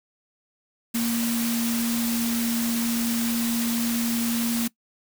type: tone in noise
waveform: sine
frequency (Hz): 233.1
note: A#3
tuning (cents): 0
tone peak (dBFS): -23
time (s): 0.94-4.68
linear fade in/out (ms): 10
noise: white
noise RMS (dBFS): -30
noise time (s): 0.94-4.68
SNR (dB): +4
effects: noise-tail reverb RT60 0.1 s tail -21 dB re dry